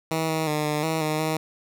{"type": "tone with pitch steps", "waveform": "10% pulse", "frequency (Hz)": [160.6, 158.8, 151.3, 150.3, 160.2, 154.2, 157.5], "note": ["E3", "D#3", "D#3", "D3", "E3", "D#3", "D#3"], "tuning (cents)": [-45, 36, -48, 40, -49, -15, 21], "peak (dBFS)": -15, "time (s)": [0.11, 1.37], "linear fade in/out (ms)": 2, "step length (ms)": 180, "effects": []}